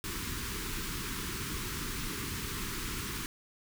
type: band-stop noise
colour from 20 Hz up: pink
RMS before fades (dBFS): -37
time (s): 0.04-3.26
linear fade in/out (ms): 0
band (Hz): 420 to 1000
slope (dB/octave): 48
effects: none